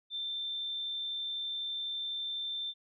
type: tone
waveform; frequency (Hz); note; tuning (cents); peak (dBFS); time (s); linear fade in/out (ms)
sine; 3564; A7; +22; -34; 0.1-2.74; 50
effects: none